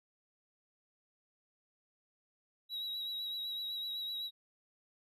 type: tone with vibrato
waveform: triangle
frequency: 3869 Hz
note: B7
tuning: 36 cents flat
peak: -36 dBFS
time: 2.69-4.31 s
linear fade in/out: 50 ms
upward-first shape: sine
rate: 7.9 Hz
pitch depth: 28 cents each way
effects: none